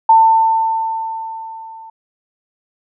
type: tone with level ramp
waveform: sine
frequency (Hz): 895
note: A5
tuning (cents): +29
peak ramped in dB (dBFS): -4 to -33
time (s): 0.09-1.9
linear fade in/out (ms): 5
effects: none